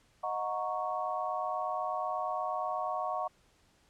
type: chord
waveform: sine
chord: D# minor seventh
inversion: none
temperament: equal with one note detuned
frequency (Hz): 622.3 / 730.6 / 932.3 / 1108.7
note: D#5 / F#5 / A#5 / C#6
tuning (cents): 0 / -22 / 0 / 0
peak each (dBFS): -38 / -35 / -40 / -36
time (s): 0.23-3.28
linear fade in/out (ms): 10
effects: pink hiss -67 dBFS RMS until 3.89 s + low-pass 9000 Hz 12 dB/octave